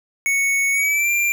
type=tone with pitch glide; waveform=square; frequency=2217 to 2376 Hz; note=C#7 to D7; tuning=0 to +20 cents; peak=-17 dBFS; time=0.26-1.32 s; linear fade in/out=0 ms; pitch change=+120 cents; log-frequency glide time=0.72-1.11 s; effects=none